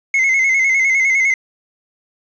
triangle tone with vibrato, 2123 Hz, C7, 25 cents sharp, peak -10 dBFS, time 0.14-1.34 s, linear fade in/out 2 ms, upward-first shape square, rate 9.9 Hz, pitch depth 48 cents each way, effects resampled to 16000 Hz + 7-bit

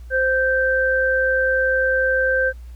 sine tone pair together, 522 / 1562.2 Hz, C5 / G6, -4 / -6 cents, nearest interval octave + perfect fifth, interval 1898 cents, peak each -19 / -18 dBFS, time 0.1-2.53 s, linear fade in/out 50 ms, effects added 60 Hz sine -34 dBFS peak until 2.75 s + pink hiss -57 dBFS RMS until 2.75 s

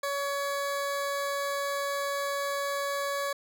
20% pulse tone, 563 Hz, C#5, 27 cents sharp, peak -24 dBFS, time 0.03-3.33 s, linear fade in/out 5 ms, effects none

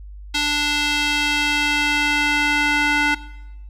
square tone with band-pass filter sweep, 293.7 Hz, D4, in tune, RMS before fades -19 dBFS, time 0.34-3.15 s, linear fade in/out 10 ms, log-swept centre 3600 to 1900 Hz, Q 1.5, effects noise-tail reverb RT60 0.9 s tail -18 dB re dry + added 50 Hz sine -34 dBFS peak until 3.69 s

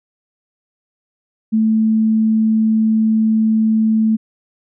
sine tone, 220 Hz, A3, in tune, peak -11 dBFS, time 1.52-4.17 s, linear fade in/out 20 ms, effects none

